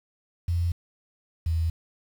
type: tone pair in turn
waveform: sine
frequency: 86.1 / 82.04 Hz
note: F2 / E2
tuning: -24 / -8 cents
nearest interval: minor second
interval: 84 cents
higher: first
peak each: -22 dBFS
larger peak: neither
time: 0.48-0.72 / 1.46-1.7 s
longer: neither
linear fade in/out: 5 ms
effects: 8-bit